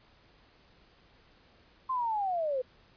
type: linear sweep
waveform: sine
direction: down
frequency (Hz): 1058 to 493.9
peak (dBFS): -28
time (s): 1.89-2.62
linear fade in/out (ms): 10
effects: pink hiss -62 dBFS RMS until 2.96 s + resampled to 11025 Hz